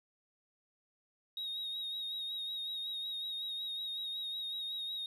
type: tone with vibrato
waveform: sine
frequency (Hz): 3767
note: A#7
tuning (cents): +17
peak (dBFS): -35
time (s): 1.37-5.06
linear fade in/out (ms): 2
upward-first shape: sine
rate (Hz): 5.4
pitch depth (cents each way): 35
effects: tanh soft clip ceiling -35 dBFS